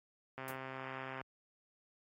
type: click train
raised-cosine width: 0.5 ms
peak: -29 dBFS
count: 111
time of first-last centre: 0.38-1.213 s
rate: 132 Hz
type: noise with exponential decay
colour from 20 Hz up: violet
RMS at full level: -40 dBFS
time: 0.48-0.57 s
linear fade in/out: 2 ms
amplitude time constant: 19 ms
effects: high-pass 60 Hz 12 dB/octave + AAC 48 kbps